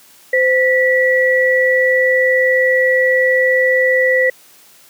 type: tone pair together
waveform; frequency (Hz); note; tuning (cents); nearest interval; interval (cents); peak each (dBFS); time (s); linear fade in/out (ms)
sine; 515 / 1949.9; C5 / B6; -28 / -23; octave + major seventh; 2305; -13; 0.33-4.3; 5
effects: white hiss -46 dBFS RMS until 4.89 s + high-pass 150 Hz 12 dB/octave